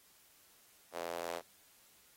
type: tone with high-pass filter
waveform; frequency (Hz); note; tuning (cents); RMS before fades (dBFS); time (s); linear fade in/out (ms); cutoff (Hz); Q
sawtooth; 85.1; F2; -44; -41; 0.92-1.42; 50; 560; 2.2
effects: white hiss -65 dBFS RMS until 2.16 s + AAC 48 kbps